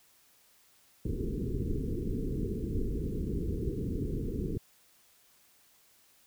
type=low-pass noise; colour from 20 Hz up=pink; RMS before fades=-33 dBFS; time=1.05-4.58 s; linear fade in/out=5 ms; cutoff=460 Hz; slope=96 dB/octave; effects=white hiss -64 dBFS RMS until 6.26 s